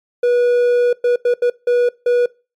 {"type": "tone bursts at uneven times", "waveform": "triangle", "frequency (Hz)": 486, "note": "B4", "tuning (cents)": -28, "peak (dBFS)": -9, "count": 6, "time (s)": [[0.23, 0.93], [1.04, 1.16], [1.25, 1.34], [1.42, 1.5], [1.67, 1.89], [2.06, 2.26]], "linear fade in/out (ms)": 5, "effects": ["noise-tail reverb RT60 0.3 s tail -22 dB re dry", "MP3 96 kbps"]}